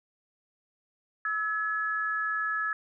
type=tone pair together; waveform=sine; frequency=1302.9 / 1700 Hz; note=E6 / G#6; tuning=-21 / +40 cents; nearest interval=perfect fourth; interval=461 cents; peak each=-31 / -29 dBFS; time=1.25-2.73 s; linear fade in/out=2 ms; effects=none